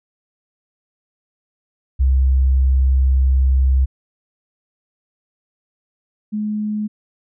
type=tone pair in turn; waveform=sine; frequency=65.8 / 211.6 Hz; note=C2 / G#3; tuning=+10 / +33 cents; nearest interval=octave + minor sixth; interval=2023 cents; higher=second; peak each=-11 / -19 dBFS; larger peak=first; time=1.99-3.86 / 6.32-6.88 s; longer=first; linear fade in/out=20 ms; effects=none